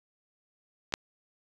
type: clicks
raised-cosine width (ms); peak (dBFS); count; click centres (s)
0.2; -26 / -7; 2; 0.924 / 0.939
effects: resampled to 24000 Hz